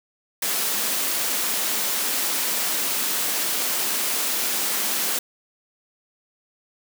white high-pass noise, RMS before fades -24 dBFS, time 0.42-5.19 s, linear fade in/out 5 ms, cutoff 180 Hz, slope 48 dB/octave, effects none

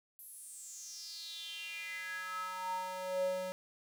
square tone with high-pass filter sweep, 185 Hz, F#3, in tune, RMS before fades -41 dBFS, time 0.19-3.52 s, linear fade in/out 0 ms, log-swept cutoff 12000 to 410 Hz, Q 6.4, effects none

